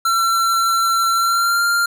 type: tone with pitch glide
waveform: square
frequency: 1353 to 1393.5 Hz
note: E6 to F6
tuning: +45 to -4 cents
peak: -15 dBFS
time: 0.05-1.86 s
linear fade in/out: 5 ms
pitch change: +51 cents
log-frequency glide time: 1.14-1.64 s
effects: none